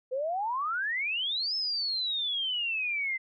sine exponential two-way sweep, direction up then down, 495.6 to 5274 to 2046 Hz, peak -28 dBFS, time 0.11-3.18 s, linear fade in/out 20 ms, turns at 1.55 s, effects none

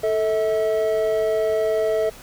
triangle tone pair together, 440 / 644 Hz, A4 / E5, 0 / -41 cents, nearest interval perfect fifth, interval 659 cents, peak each -19 dBFS, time 0.03-2.1 s, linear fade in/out 10 ms, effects pink hiss -43 dBFS RMS until 2.22 s

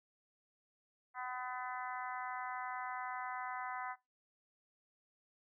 harmonic tone, 251.8 Hz, B3, 34 cents sharp, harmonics 3 / 4 / 5 / 6 / 7 / 8, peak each -45 / -45 / -47 / -49 / -52 / -51 dBFS, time 1.14-3.96 s, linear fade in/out 50 ms, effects noise-tail reverb RT60 0.2 s tail -19 dB re dry

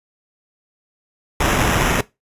pink noise with sample-and-hold, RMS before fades -17 dBFS, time 1.4-2.01 s, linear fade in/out 5 ms, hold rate 4410 Hz, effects noise-tail reverb RT60 0.2 s tail -19 dB re dry + resampled to 32000 Hz

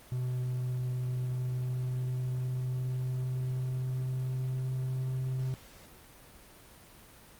triangle tone with pitch glide, 125.9 to 129.89 Hz, B2 to C3, +34 to -12 cents, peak -28 dBFS, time 0.12-5.54 s, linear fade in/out 0 ms, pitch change +54 cents, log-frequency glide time 1.09-5.21 s, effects pink hiss -54 dBFS RMS until 7.39 s + Opus 32 kbps

